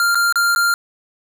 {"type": "tone with dropouts", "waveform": "square", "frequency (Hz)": 1394, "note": "F6", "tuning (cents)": -4, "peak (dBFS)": -14, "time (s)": [0, 0.74], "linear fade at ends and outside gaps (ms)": 1, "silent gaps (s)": [[0.147, 0.154], [0.325, 0.357], [0.55, 0.56]], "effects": []}